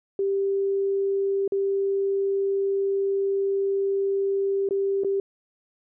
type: tone with dropouts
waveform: sine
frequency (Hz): 393.3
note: G4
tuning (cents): +6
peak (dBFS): -21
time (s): 0.19-5.2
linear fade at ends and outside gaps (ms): 2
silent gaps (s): 1.478-1.521 / 4.689-4.708 / 5.036-5.046
effects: none